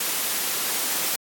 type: noise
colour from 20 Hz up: white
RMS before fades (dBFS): -25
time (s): 0-1.16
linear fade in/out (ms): 5
effects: high-pass 200 Hz 12 dB/octave + AAC 64 kbps